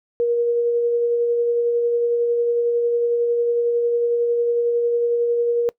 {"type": "tone with tremolo", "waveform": "sine", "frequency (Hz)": 473.8, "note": "A#4", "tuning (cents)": 28, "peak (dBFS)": -15, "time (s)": [0.2, 5.69], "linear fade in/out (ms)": 0, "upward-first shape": "sine", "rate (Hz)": 11, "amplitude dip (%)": 25, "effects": ["noise-tail reverb RT60 0.1 s tail -22 dB re dry"]}